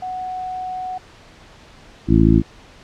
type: tone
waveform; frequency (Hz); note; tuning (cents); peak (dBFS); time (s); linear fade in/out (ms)
sine; 740; F#5; 0; -24; 0.02-0.98; 5
type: harmonic tone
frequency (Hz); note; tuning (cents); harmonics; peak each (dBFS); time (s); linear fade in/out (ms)
55; A1; 0; 1 / 2 / 3 / 4 / 5 / 6; -17 / -17 / -17 / -17 / -17 / -17; 2.07-2.43; 50
effects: pink hiss -45 dBFS RMS until 2.83 s + low-pass 5000 Hz 12 dB/octave